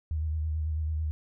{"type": "tone with vibrato", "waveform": "sine", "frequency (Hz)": 77.9, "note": "D#2", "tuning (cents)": 3, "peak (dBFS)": -27, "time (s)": [0.11, 1.11], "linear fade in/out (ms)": 0, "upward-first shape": "square", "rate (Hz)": 9.1, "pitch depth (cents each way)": 32, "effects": []}